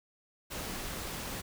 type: noise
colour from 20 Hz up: pink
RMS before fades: -39 dBFS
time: 0.5-1.42 s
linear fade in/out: 20 ms
effects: none